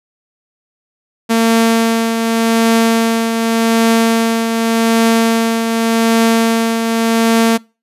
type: tone with tremolo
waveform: sawtooth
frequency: 227.6 Hz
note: A#3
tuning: 41 cents flat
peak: -4 dBFS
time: 1.29-7.58 s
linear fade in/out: 20 ms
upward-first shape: triangle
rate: 0.86 Hz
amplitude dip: 50%
effects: noise-tail reverb RT60 0.3 s tail -24 dB re dry + resampled to 32000 Hz